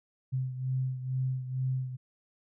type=beating tone pair; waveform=sine; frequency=129.4 / 131.6 Hz; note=C3 / C3; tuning=-19 / +10 cents; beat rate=2.2 Hz; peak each=-30 / -36 dBFS; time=0.32-1.97 s; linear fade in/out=20 ms; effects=none